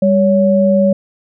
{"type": "tone pair together", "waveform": "sine", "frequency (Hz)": [198.7, 562], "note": ["G3", "C#5"], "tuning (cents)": [24, 24], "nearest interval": "octave + tritone", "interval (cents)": 1800, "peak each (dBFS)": -11, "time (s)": [0.02, 0.93], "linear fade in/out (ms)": 5, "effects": []}